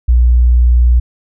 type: tone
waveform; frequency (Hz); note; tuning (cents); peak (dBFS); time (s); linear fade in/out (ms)
sine; 60.4; B1; -38; -5; 0.08-1; 10
effects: none